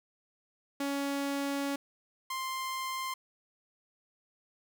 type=tone pair in turn; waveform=sawtooth; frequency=280 / 1049.2 Hz; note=C#4 / C6; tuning=+18 / +4 cents; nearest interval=octave + major seventh; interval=2286 cents; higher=second; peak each=-27 / -30 dBFS; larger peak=first; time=0.8-1.76 / 2.3-3.14 s; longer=first; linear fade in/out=5 ms; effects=none